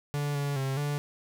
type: tone with pitch steps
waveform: 45% pulse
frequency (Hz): 145.1 / 142.6 / 134.4 / 145.5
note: D3 / C#3 / C3 / D3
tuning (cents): -21 / +49 / +47 / -16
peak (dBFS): -28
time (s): 0.14-0.98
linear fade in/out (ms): 0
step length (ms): 210
effects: none